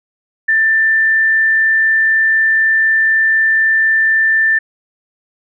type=tone; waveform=sine; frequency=1778 Hz; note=A6; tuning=18 cents sharp; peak=-9 dBFS; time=0.48-4.59 s; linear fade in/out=10 ms; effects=none